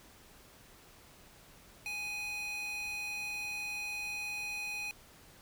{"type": "tone with high-pass filter", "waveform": "square", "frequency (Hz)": 831, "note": "G#5", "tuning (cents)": 1, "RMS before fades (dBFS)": -39, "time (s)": [1.86, 4.91], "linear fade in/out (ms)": 0, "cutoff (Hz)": 2100, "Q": 4.7, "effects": ["pink hiss -58 dBFS RMS until 5.41 s"]}